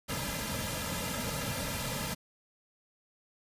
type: noise with comb filter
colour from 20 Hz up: pink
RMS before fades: -35 dBFS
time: 0.08-2.15 s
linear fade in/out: 20 ms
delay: 2.7 ms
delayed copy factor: -0.9
effects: resampled to 32000 Hz